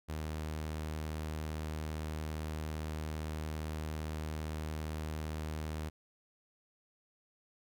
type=tone; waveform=sawtooth; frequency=77.6 Hz; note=D#2; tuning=4 cents flat; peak=-33 dBFS; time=0.08-5.9 s; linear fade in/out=20 ms; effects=none